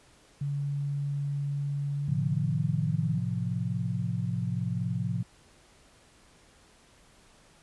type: tone with pitch glide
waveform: sine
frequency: 142.1 to 156.76 Hz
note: C#3 to D#3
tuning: +43 to +13 cents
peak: -28 dBFS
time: 0.41-3.18 s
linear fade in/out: 5 ms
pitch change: +170 cents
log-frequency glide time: 1.95-3 s
type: chord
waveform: sine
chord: F major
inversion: first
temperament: equal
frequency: 110 / 130.81 / 174.61 Hz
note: A2 / C3 / F3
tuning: 0 / 0 / 0 cents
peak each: -32 dBFS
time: 2.08-5.23 s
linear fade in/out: 5 ms
effects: pink hiss -59 dBFS RMS until 7.62 s + resampled to 24000 Hz